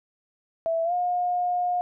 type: tone with pitch glide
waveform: sine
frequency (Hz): 659.3 to 714.8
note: E5 to F5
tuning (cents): 0 to +40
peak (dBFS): -22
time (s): 0.66-1.81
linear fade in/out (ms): 0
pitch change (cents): +140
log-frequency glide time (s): 0.84-0.93
effects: none